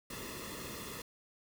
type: noise with comb filter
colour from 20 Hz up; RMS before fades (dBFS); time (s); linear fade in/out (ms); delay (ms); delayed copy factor
pink; -44; 0.1-1.02; 5; 1.3; -0.75
effects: none